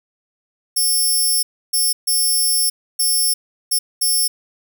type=tone bursts at uneven times; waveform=10% pulse; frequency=5400 Hz; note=E8; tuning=41 cents sharp; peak=-9 dBFS; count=6; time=0.76-1.43 / 1.73-1.93 / 2.07-2.7 / 2.99-3.34 / 3.71-3.79 / 4.01-4.28 s; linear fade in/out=10 ms; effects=8-bit